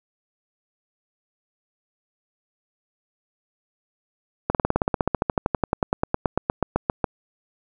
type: slowing click train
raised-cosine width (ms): 1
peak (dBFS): -5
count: 30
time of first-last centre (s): 4.5-7.042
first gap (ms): 48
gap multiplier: 1.04
effects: none